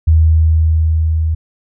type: tone with level ramp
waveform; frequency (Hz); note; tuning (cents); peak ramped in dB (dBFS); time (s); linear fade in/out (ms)
sine; 79.8; D#2; +44; -5 to -12; 0.07-1.35; 10
effects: none